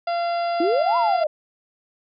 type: harmonic tone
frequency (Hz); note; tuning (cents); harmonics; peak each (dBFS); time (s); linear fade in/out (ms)
687; F5; -29; 1 / 2 / 3 / 4 / 5 / 6 / 7; -21 / -32 / -39 / -40 / -43 / -48 / -39; 0.07-1.24; 5
type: exponential two-way sweep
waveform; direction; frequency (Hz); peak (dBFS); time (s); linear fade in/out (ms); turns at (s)
sine; up then down; 313.5 to 1027 to 590; -18; 0.6-1.27; 5; 0.97
effects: none